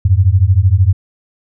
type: beating tone pair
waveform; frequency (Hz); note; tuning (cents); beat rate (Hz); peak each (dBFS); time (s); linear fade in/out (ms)
sine; 88 / 101; F2 / G#2; +14 / -48; 13; -10; 0.05-0.93; 5
effects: none